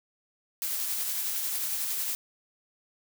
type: noise with tremolo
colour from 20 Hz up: blue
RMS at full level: -30 dBFS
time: 0.62-2.15 s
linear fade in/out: 0 ms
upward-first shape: sine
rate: 11 Hz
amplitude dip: 25%
effects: none